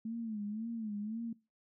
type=tone with vibrato; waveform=sine; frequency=218.4 Hz; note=A3; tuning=13 cents flat; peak=-36 dBFS; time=0.05-1.33 s; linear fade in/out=5 ms; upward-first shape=sine; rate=1.9 Hz; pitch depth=110 cents each way; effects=noise-tail reverb RT60 0.3 s tail -23 dB re dry